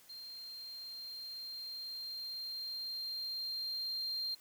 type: tone with level ramp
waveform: triangle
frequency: 4186 Hz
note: C8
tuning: in tune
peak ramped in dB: -45 to -33 dBFS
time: 0.09-4.35 s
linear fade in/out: 10 ms
effects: tanh soft clip ceiling -30 dBFS + white hiss -62 dBFS RMS until 4.4 s